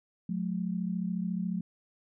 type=tone pair together; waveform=sine; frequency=180 / 214.1 Hz; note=F#3 / A3; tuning=-47 / -47 cents; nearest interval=minor third; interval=300 cents; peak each=-31 / -34 dBFS; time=0.29-1.61 s; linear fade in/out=5 ms; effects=none